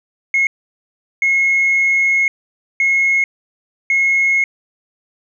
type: tone bursts at uneven times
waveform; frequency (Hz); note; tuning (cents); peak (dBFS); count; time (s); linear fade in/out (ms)
sine; 2167; C#7; -40; -10; 4; 0.34-0.47 / 1.22-2.28 / 2.8-3.24 / 3.9-4.44; 2
effects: tanh soft clip ceiling -8 dBFS